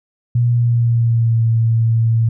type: tone with pitch glide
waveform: sine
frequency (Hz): 120 to 113.99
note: B2 to A#2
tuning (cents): -49 to -38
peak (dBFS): -11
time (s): 0.35-2.29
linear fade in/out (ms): 5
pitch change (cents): -89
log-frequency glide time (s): 0.5-1.43
effects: none